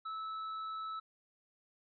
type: tone with hard clipping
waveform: triangle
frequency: 1306 Hz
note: E6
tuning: 17 cents flat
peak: -40 dBFS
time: 0.05-1 s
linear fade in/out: 10 ms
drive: 8 dB
effects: resampled to 11025 Hz